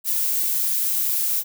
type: noise with high-pass filter sweep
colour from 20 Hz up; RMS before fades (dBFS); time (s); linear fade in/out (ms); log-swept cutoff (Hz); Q
violet; -22; 0.04-1.44; 50; 400 to 260; 1.8
effects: none